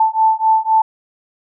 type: beating tone pair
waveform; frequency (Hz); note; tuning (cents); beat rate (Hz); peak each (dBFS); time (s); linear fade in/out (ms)
sine; 880 / 883.9; A5 / A5; 0 / +8; 3.9; -14; 0-0.82; 5
effects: none